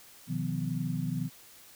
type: tone cluster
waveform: sine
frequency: 125.7 / 157.3 / 179.4 / 250.4 Hz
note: B2 / D#3 / F3 / B3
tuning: +31 / +19 / +47 / +24 cents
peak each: -36 / -33 / -35 / -37 dBFS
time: 0.27-1.3 s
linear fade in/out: 50 ms
effects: white hiss -54 dBFS RMS until 1.75 s